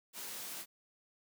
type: high-pass noise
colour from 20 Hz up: white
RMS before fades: -44 dBFS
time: 0.13-0.66 s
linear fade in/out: 50 ms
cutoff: 140 Hz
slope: 24 dB/octave
effects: none